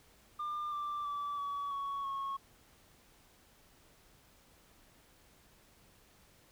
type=tone with pitch steps; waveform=sine; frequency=1199 / 1177.7 / 1156.8 / 1136.3 / 1116.1 / 1096.3 Hz; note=D6 / D6 / D6 / C#6 / C#6 / C#6; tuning=+36 / +4 / -27 / +43 / +11 / -20 cents; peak=-33 dBFS; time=0.39-2.37 s; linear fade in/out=10 ms; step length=330 ms; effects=tanh soft clip ceiling -34 dBFS + pink hiss -64 dBFS RMS until 6.51 s